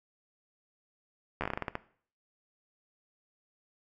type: slowing click train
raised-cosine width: 0.5 ms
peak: -17 dBFS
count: 11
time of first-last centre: 1.41-1.754 s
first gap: 12 ms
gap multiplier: 1.22
effects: noise-tail reverb RT60 0.5 s tail -17 dB re dry